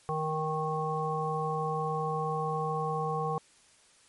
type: harmonic tone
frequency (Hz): 156.3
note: D#3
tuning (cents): +8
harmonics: 1 / 3 / 5 / 7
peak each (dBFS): -34 / -34 / -34 / -34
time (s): 0.09-3.38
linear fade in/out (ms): 0
effects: white hiss -61 dBFS RMS until 4.08 s + MP3 48 kbps